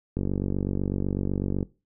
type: click train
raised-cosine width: 3 ms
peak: -14 dBFS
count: 71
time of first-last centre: 0.17-1.628 s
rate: 48 Hz
effects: noise-tail reverb RT60 0.3 s tail -21 dB re dry